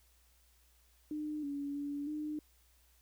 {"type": "tone with pitch steps", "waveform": "sine", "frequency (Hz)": [302.4, 283.8, 286.9, 302.6], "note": ["D#4", "C#4", "D4", "D#4"], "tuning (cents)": [-49, 41, -40, -48], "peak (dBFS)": -36, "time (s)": [1.11, 2.39], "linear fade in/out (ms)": 2, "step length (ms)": 320, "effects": ["added 60 Hz sine -67 dBFS peak until 3.01 s", "white hiss -70 dBFS RMS until 3.01 s"]}